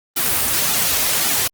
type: noise with flanger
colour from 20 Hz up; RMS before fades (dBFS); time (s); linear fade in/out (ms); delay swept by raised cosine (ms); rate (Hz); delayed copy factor
white; -18; 0.16-1.48; 10; 1.8 to 5.9; 1.8; -0.7
effects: Opus 32 kbps